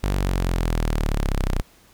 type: linear sweep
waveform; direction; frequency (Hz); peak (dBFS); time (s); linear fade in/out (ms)
sawtooth; down; 49.38 to 30.07; -16; 0.03-1.62; 10
effects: pink hiss -54 dBFS RMS until 1.93 s